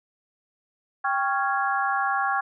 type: harmonic tone with a mistuned harmonic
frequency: 277.2 Hz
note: C#4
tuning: in tune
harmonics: 3 / 4 / 5 / 6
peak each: -26 / -27 / -28 / -29 dBFS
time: 1.04-2.41 s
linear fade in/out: 10 ms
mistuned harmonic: 3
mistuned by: -86 cents
effects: none